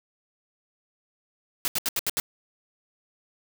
white noise bursts, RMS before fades -26 dBFS, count 6, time 1.65-2.2 s, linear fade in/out 0 ms, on 30 ms, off 74 ms, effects none

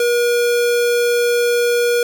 square tone, 479.3 Hz, A#4, 48 cents sharp, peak -14 dBFS, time 0-2.03 s, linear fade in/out 2 ms, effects none

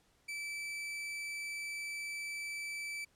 40% pulse tone, 2317 Hz, D7, 24 cents flat, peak -38 dBFS, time 0.28-3.05 s, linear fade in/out 10 ms, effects pink hiss -71 dBFS RMS until 3.15 s + low-pass 11000 Hz 12 dB/octave

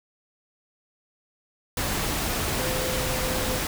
sine tone in noise, 513 Hz, C5, 34 cents flat, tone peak -31 dBFS, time 2.59-3.59 s, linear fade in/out 2 ms, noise pink, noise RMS -27 dBFS, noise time 1.77-3.67 s, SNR -7 dB, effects none

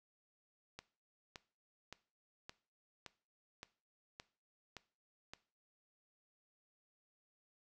click train, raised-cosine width 0.2 ms, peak -30 dBFS, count 9, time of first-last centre 0.79-5.335 s, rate 1.76 Hz, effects noise-tail reverb RT60 0.4 s tail -18 dB re dry

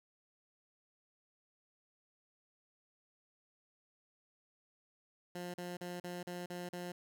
15% pulse tone bursts, 177.1 Hz, F3, 24 cents sharp, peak -35 dBFS, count 7, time 5.35-6.92 s, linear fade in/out 5 ms, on 190 ms, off 40 ms, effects none

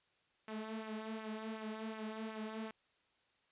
sawtooth tone with flanger, 218.9 Hz, A3, 9 cents flat, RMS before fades -44 dBFS, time 0.48-2.71 s, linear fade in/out 2 ms, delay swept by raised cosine 0.23 to 4.23 ms, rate 2.7 Hz, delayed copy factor -0.6, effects white hiss -75 dBFS RMS until 3.51 s + resampled to 8000 Hz

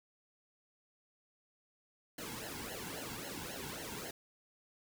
pink noise with flanger, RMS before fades -44 dBFS, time 2.18-4.11 s, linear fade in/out 5 ms, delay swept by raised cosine 0.83 to 1.69 ms, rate 3.7 Hz, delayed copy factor -0.95, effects none

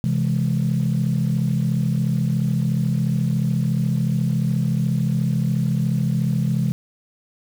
sine chord, C augmented, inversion none, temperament equal, 130.81 / 164.81 / 207.7 Hz, C3 / E3 / G#3, 0 / 0 / 0 cents, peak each -20 / -21 / -23 dBFS, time 0.04-6.72 s, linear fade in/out 0 ms, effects tanh soft clip ceiling -11 dBFS + 7-bit

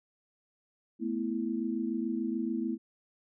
sine chord, A suspended second, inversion none, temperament equal, 220 / 246.9 / 329.6 Hz, A3 / B3 / E4, 0 / 0 / 0 cents, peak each -34 dBFS, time 0.99-2.78 s, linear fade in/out 50 ms, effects none

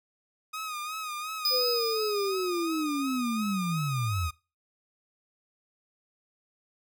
sawtooth tone with vibrato, 1245 Hz, D#6, 1 cent sharp, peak -30 dBFS, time 0.53-4.31 s, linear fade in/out 10 ms, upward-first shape sine, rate 2.8 Hz, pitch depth 63 cents each way
square tone with exponential decay, 5000 Hz, D#8, 8 cents sharp, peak -23 dBFS, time 1.45-3.66 s, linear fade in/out 2 ms, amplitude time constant 480 ms
sine linear sweep, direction down, 512 to 74.6 Hz, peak -27 dBFS, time 1.5-4.31 s, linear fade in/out 50 ms
effects noise-tail reverb RT60 0.3 s tail -22 dB re dry

